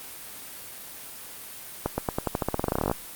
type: accelerating click train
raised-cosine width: 1 ms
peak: -10 dBFS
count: 21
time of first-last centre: 1.86-2.914 s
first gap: 120 ms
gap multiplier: 0.9
effects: white hiss -41 dBFS RMS until 3.15 s + Opus 32 kbps